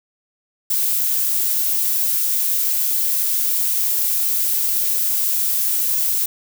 violet noise, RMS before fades -19 dBFS, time 0.7-6.26 s, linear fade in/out 5 ms, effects none

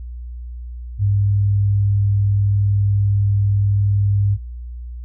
sine tone, 100.8 Hz, G2, 49 cents sharp, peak -13 dBFS, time 0.98-4.38 s, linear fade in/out 50 ms, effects added 60 Hz sine -28 dBFS peak until 5.04 s

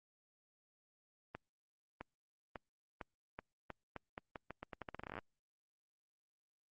accelerating click train, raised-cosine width 0.5 ms, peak -29 dBFS, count 25, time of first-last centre 1.35-5.188 s, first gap 660 ms, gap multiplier 0.83, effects Opus 32 kbps

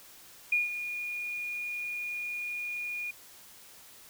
sine tone with ADSR envelope, 2437 Hz, D#7, 37 cents flat, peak -22 dBFS, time 0.52-3.11 s, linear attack 5 ms, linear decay 160 ms, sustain -11 dB, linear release 6 ms, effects white hiss -53 dBFS RMS until 4.09 s

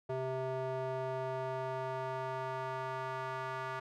square tone with band-pass filter sweep, 130.81 Hz, C3, in tune, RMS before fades -38 dBFS, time 0.09-3.8 s, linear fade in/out 10 ms, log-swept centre 560 to 1200 Hz, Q 1.7, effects none

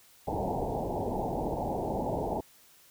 white low-pass noise, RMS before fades -32 dBFS, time 0.27-2.41 s, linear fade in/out 10 ms, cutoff 900 Hz, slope 96 dB/octave, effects white hiss -59 dBFS RMS until 2.9 s

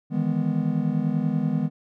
triangle chord, E major seventh, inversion third, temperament just, 154.51 / 164.81 / 206 / 247.2 Hz, D#3 / E3 / G#3 / B3, -12 / 0 / -14 / +2 cents, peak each -25 dBFS, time 0.1-1.7 s, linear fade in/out 50 ms, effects none

